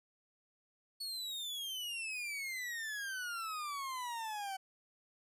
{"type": "exponential sweep", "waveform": "40% pulse", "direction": "down", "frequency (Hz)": [4435, 758], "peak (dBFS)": -38, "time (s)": [1, 4.57], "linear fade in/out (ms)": 10, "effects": ["resampled to 32000 Hz"]}